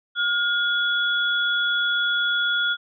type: tone pair together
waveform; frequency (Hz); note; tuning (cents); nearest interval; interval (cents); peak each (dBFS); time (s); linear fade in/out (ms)
sine; 1422 / 3382; F6 / G#7; +31 / +31; octave + minor third; 1500; -21 / -24; 0.15-2.77; 50
effects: none